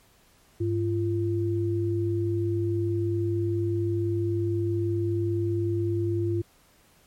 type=tone pair together; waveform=sine; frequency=102.24 / 342.8 Hz; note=G#2 / F4; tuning=-27 / -32 cents; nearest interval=octave + major sixth; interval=2095 cents; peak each=-26 dBFS; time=0.6-6.42 s; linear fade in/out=10 ms; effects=pink hiss -60 dBFS RMS until 7.06 s + MP3 64 kbps